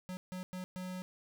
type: tone bursts at uneven times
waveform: square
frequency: 183.7 Hz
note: F#3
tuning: 12 cents flat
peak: -40 dBFS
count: 4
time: 0.09-0.17 / 0.32-0.43 / 0.53-0.64 / 0.76-1.02 s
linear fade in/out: 0 ms
effects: none